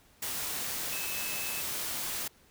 sine tone in noise, 2600 Hz, E7, 24 cents flat, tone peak -40 dBFS, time 0.92-1.61 s, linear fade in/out 5 ms, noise white, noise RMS -35 dBFS, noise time 0.22-2.28 s, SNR -8 dB, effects pink hiss -62 dBFS RMS until 2.5 s

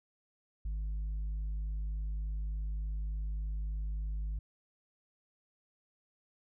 sine tone with tanh clipping, 51.7 Hz, G#1, 7 cents flat, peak -34 dBFS, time 0.65-4.39 s, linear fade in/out 5 ms, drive 3 dB, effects none

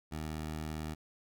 15% pulse tone, 77.7 Hz, D#2, 2 cents flat, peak -31 dBFS, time 0.11-0.95 s, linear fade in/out 20 ms, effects none

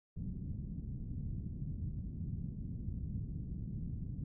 white low-pass noise, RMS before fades -41 dBFS, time 0.16-4.24 s, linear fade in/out 5 ms, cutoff 180 Hz, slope 24 dB/octave, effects none

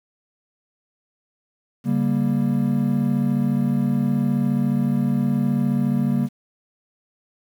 triangle chord, G diminished, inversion second, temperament just, 141.12 / 196 / 235.2 Hz, Db3 / G3 / Bb3, +31 / 0 / +16 cents, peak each -21 / -21 / -19 dBFS, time 1.84-6.29 s, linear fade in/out 50 ms, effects 8-bit

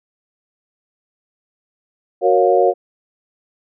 sine chord, Gb major seventh, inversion none, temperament equal with one note detuned, 370 / 466.2 / 554.4 / 707 Hz, Gb4 / Bb4 / Db5 / F5, 0 / 0 / 0 / +21 cents, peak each -16 dBFS, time 2.21-2.74 s, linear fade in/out 50 ms, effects none

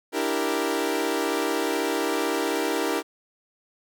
sawtooth chord, E half-diminished seventh, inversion third, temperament equal, 293.7 / 329.6 / 392 / 466.2 Hz, D4 / E4 / G4 / Bb4, 0 / 0 / 0 / 0 cents, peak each -26 / -25 / -25 / -25 dBFS, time 0.12-3.03 s, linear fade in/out 50 ms, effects none

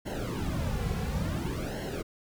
brown noise with flanger, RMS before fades -32 dBFS, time 0.05-2.03 s, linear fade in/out 20 ms, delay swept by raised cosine 0.82 to 3.32 ms, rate 0.57 Hz, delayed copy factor -0.85, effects none

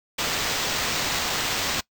white noise with sample-and-hold, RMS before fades -26 dBFS, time 0.18-1.81 s, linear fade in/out 10 ms, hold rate 11025 Hz, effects noise-tail reverb RT60 0.1 s tail -22 dB re dry

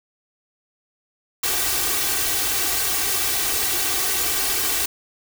white noise with comb filter, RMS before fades -22 dBFS, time 1.43-4.86 s, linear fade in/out 5 ms, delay 2.6 ms, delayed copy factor +0.9, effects none

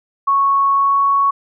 sine tone with pitch glide, 1106 to 1112.4 Hz, C#6 to C#6, -4 to +6 cents, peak -11 dBFS, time 0.27-1.31 s, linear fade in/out 10 ms, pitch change +10 cents, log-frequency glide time 0.72-0.99 s, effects none

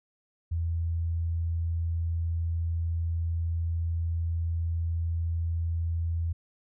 sine tone, 83.4 Hz, E2, 21 cents sharp, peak -26 dBFS, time 0.51-6.33 s, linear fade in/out 10 ms, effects none

